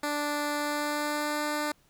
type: tone with pitch glide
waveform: 10% pulse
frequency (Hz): 293.7 to 298.3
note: D4 to D4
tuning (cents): 0 to +27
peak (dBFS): -20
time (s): 0.03-1.72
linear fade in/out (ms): 5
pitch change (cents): +27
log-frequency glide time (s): 0.57-1.41
effects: pink hiss -65 dBFS RMS until 1.89 s